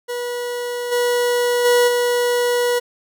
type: tone with level steps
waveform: 40% pulse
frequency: 485.6 Hz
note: B4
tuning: 29 cents flat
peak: -22 / -15 / -11 / -15 dBFS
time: 0.08-2.8 s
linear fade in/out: 20 ms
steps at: 0.91 / 1.64 / 1.87 s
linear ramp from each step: 20 ms
effects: none